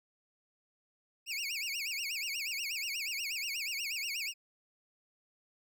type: tone with vibrato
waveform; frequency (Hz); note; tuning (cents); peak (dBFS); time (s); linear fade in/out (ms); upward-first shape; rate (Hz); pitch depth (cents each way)
25% pulse; 2489; D#7; 0; -31; 1.26-4.34; 50; sine; 8.3; 240
effects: none